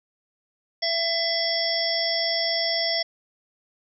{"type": "harmonic tone", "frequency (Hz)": 669, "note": "E5", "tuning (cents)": 25, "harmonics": [1, 3, 5, 7, 8], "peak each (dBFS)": [-28, -30, -31, -31, -25], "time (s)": [0.82, 3.03], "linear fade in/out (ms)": 10, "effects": []}